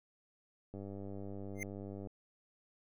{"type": "click train", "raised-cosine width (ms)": 2, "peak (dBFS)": -33, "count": 133, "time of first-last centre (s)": [0.74, 2.072], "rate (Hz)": 99.1}
{"type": "tone with exponential growth", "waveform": "square", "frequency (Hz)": 2097, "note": "C7", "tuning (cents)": 3, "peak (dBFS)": -35, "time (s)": [1.55, 1.63], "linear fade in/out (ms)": 1, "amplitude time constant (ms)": 17}
{"effects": []}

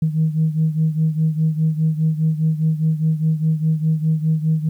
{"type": "beating tone pair", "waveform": "sine", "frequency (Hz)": [156.7, 161.6], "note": ["D#3", "E3"], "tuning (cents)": [13, -34], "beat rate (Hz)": 4.9, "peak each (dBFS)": [-16, -20], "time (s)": [0.02, 4.69], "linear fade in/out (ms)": 5, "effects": ["tanh soft clip ceiling -9 dBFS", "9-bit"]}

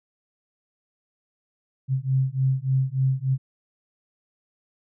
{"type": "beating tone pair", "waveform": "sine", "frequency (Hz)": [130.81, 134.21], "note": ["C3", "C3"], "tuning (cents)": [0, 44], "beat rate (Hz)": 3.4, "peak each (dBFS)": -23, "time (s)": [1.88, 3.38], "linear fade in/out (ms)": 50, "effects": []}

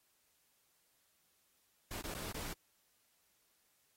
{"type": "noise with dropouts", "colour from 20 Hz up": "pink", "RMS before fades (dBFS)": -44, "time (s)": [1.91, 2.53], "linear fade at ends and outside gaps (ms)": 2, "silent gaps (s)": [[2.013, 2.039], [2.139, 2.148], [2.319, 2.343]], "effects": ["white hiss -75 dBFS RMS until 3.96 s", "AAC 48 kbps"]}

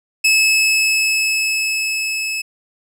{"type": "tone with level ramp", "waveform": "sawtooth", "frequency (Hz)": 2595, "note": "E7", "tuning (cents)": -28, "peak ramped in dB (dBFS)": [-7, -17], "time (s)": [0.24, 2.42], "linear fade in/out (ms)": 10, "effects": ["low-pass 12000 Hz 12 dB/octave"]}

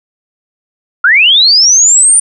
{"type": "linear sweep", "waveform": "sine", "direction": "up", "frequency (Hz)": [1344, 9260], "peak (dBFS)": -3, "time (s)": [1.04, 2.2], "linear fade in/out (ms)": 5, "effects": []}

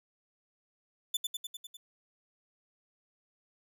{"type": "tone with echo", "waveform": "sawtooth", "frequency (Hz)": 3500, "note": "A7", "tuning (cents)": -10, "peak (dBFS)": -25, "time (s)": [1.14, 1.17], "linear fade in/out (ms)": 5, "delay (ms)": 100, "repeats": 6, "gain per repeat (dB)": -3, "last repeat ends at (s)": 1.77, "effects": []}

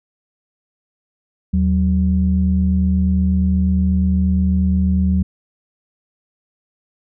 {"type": "tone pair together", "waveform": "sine", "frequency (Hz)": [78.62, 187], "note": ["D#2", "F#3"], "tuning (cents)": [19, 19], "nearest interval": "octave + minor third", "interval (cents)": 1500, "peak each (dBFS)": -15, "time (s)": [1.53, 5.23], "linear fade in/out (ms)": 10, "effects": ["tanh soft clip ceiling -5 dBFS"]}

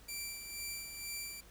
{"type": "tone with tremolo", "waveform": "10% pulse", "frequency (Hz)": 2346, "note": "D7", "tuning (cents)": -2, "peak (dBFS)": -30, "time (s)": [0.08, 1.41], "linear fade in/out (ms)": 10, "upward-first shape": "sine", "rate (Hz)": 2.1, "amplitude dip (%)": 50, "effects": ["added 50 Hz sine -60 dBFS peak until 1.5 s", "pink hiss -60 dBFS RMS until 1.5 s"]}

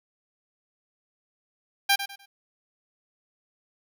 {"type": "tone with echo", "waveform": "10% pulse", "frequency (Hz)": 795, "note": "G5", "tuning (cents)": 24, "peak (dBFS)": -10, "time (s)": [1.89, 1.96], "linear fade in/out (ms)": 10, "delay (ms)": 100, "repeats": 3, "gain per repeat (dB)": -11, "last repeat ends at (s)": 2.26, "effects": []}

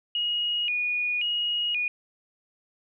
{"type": "tone with vibrato", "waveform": "sine", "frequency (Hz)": 2661, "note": "E7", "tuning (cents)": 16, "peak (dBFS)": -24, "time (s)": [0.15, 1.88], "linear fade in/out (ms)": 2, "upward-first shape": "square", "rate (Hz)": 0.94, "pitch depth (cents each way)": 140, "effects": []}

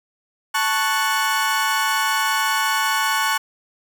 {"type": "chord", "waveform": "30% pulse", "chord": "F# minor", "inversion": "first", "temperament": "equal", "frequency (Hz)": [880, 1108.7, 1480], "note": ["A5", "C#6", "F#6"], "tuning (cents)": [0, 0, 0], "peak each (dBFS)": [-20, -20, -20], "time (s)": [0.54, 3.38], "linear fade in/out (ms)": 10, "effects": []}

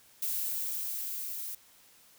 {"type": "noise with level ramp", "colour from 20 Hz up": "violet", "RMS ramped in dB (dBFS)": [-32, -39], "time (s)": [0.22, 1.55], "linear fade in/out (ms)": 5, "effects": ["white hiss -60 dBFS RMS until 2.18 s"]}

